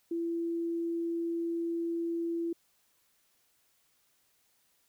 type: tone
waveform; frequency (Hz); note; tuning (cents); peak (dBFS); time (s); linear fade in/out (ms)
sine; 336.3; E4; +35; -30; 0.11-2.53; 5
effects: white hiss -71 dBFS RMS until 4.88 s